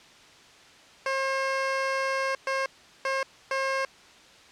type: tone bursts at uneven times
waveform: 15% pulse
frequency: 536 Hz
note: C5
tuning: 42 cents sharp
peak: -19 dBFS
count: 4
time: 1.06-2.35 / 2.47-2.66 / 3.05-3.23 / 3.51-3.85 s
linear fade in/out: 2 ms
effects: white hiss -52 dBFS RMS until 4.51 s + low-pass 5000 Hz 12 dB/octave